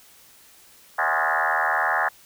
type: tone with frequency modulation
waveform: sine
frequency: 1244.5 Hz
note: D#6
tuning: in tune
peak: -19 dBFS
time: 0.98-2.09 s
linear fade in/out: 10 ms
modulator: 78.9 Hz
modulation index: 7.3
effects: white hiss -52 dBFS RMS until 2.25 s